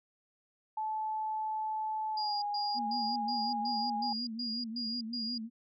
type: tone with pitch glide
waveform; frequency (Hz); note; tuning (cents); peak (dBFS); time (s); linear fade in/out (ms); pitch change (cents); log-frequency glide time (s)
sine; 868 to 823.6; A5 to G#5; -24 to -15; -32; 0.77-4.13; 5; -91; 2.12-2.34
type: tone bursts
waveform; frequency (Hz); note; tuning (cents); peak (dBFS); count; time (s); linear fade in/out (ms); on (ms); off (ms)
sine; 4846; D#8; -47; -35; 9; 2.17-5.38; 5; 250; 120
type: tone with vibrato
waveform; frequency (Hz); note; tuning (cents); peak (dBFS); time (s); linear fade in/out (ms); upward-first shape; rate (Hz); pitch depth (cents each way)
sine; 231.1; A#3; -15; -37; 2.74-5.5; 50; triangle; 5.5; 110
effects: none